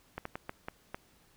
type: slowing click train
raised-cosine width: 0.5 ms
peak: -22 dBFS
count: 6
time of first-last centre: 0.18-0.945 s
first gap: 74 ms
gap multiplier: 1.37
effects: pink hiss -65 dBFS RMS until 1.36 s